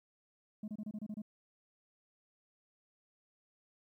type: tone bursts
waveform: sine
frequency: 212.1 Hz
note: G#3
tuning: 37 cents sharp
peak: -36 dBFS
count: 8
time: 0.63-1.219 s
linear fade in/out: 5 ms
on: 50 ms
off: 27 ms
effects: tanh soft clip ceiling -38 dBFS + 13-bit